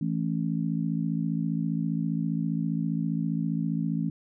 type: harmonic tone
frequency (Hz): 55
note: A1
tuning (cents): 0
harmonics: 3 / 4 / 5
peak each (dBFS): -28 / -30 / -32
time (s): 0.01-4.1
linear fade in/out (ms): 5
effects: none